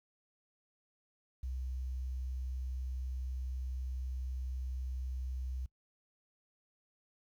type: tone with quantisation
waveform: sine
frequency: 64 Hz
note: C2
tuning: 38 cents flat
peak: -36 dBFS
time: 1.43-5.66 s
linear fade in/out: 5 ms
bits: 11
effects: noise-tail reverb RT60 0.1 s tail -23 dB re dry